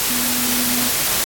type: tone in noise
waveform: sine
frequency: 245.1 Hz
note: B3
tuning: 13 cents flat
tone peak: -25 dBFS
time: 0.1-0.89 s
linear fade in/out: 0 ms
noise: white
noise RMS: -19 dBFS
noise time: 0-1.24 s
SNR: -9 dB
effects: AAC 64 kbps